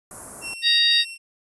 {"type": "band-stop noise", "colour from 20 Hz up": "white", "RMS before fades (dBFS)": -34, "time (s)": [0.11, 0.54], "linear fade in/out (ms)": 2, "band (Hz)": [1300, 9100], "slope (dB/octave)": 24}
{"type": "tone with tremolo", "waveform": "sawtooth", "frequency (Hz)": 2721, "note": "F7", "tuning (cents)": -46, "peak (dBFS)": -26, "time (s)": [0.41, 1.18], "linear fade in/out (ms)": 50, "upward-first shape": "square", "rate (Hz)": 4, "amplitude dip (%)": 40}
{"type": "harmonic tone", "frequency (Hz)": 937, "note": "A#5", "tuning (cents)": 9, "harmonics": [2, 3, 4, 5], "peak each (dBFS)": [-24, -27, -17, -22], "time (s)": [0.62, 1.05], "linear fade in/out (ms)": 50}
{"effects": ["resampled to 24000 Hz"]}